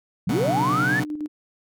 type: linear sweep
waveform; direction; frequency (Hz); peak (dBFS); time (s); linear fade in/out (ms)
sine; up; 146.83 to 1800; -20; 0.27-1; 5
type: chord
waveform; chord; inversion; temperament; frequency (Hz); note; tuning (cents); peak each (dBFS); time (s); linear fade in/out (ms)
sawtooth; B suspended second; none; just; 123.47 / 138.9 / 185.21; B2 / C#3 / F#3; 0 / +4 / +2; -24; 0.29-1.04; 5
type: tone with tremolo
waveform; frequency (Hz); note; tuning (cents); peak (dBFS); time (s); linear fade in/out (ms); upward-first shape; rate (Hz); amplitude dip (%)
sine; 301.1; D4; +43; -25; 0.47-1.28; 20; square; 9.5; 50
effects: none